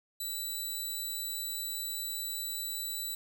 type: tone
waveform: 10% pulse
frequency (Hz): 3959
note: B7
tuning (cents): +3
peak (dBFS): -27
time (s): 0.2-3.15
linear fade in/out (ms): 5
effects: none